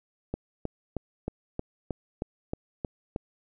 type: click train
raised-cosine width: 2 ms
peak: -17 dBFS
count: 10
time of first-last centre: 0.34-3.161 s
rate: 3.19 Hz
effects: none